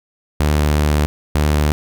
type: tone pair in turn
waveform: sawtooth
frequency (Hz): 74.7 / 74.7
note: D2 / D2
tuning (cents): +30 / +30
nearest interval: unison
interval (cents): 0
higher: neither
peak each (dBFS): -9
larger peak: neither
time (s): 0.4-1.06 / 1.35-1.72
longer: first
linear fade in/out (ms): 0
effects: none